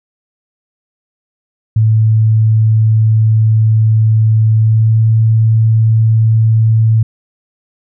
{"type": "tone with pitch glide", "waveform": "sine", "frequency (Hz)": [110, 111.41], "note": ["A2", "A2"], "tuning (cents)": [0, 22], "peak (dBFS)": -6, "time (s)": [1.76, 7.03], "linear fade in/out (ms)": 5, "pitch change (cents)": 22, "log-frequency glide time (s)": [4.57, 5.01], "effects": []}